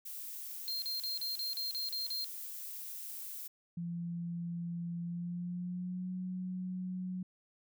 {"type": "noise", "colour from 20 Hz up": "violet", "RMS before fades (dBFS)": -44, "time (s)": [0.05, 3.48], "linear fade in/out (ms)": 10}
{"type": "tone bursts", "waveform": "triangle", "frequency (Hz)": 4186, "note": "C8", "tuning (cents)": 0, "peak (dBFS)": -34, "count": 9, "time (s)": [0.68, 2.244], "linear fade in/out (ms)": 0, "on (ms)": 140, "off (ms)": 38}
{"type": "tone with pitch glide", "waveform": "sine", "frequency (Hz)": [171.3, 183.59], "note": ["F3", "F#3"], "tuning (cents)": [-33, -13], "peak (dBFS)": -36, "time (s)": [3.77, 7.23], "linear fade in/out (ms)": 5, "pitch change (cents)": 120, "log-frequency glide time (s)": [5.01, 6.11]}
{"effects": []}